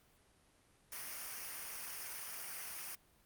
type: noise with comb filter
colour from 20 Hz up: white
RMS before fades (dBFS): -45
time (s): 0.92-2.95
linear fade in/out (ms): 2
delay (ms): 0.26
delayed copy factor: -0.6
effects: pink hiss -69 dBFS RMS until 3.25 s + Opus 32 kbps